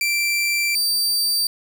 sawtooth tone pair in turn, 2349 / 4649 Hz, D7 / D8, 0 / -18 cents, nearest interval octave, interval 1182 cents, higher second, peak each -15 dBFS, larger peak neither, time 0.01-0.75 / 0.75-1.47 s, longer first, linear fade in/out 2 ms, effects none

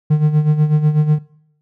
triangle tone with tremolo, 151.7 Hz, D#3, 44 cents flat, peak -6 dBFS, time 0.1-1.19 s, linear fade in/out 10 ms, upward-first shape sine, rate 8.1 Hz, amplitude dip 70%, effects noise-tail reverb RT60 0.7 s tail -20 dB re dry

